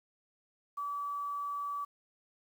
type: tone with quantisation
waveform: sine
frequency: 1149 Hz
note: D6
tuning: 38 cents flat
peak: -34 dBFS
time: 0.77-1.85 s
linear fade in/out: 10 ms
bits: 10
effects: none